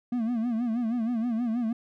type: tone with vibrato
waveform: triangle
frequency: 233.1 Hz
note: A#3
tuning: in tune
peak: -23 dBFS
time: 0.12-1.73 s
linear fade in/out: 5 ms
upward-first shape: sine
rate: 6.3 Hz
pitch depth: 110 cents each way
effects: none